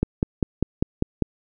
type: click train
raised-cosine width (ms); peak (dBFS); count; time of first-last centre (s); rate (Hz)
3; -6; 7; 0.03-1.223; 5.03
effects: none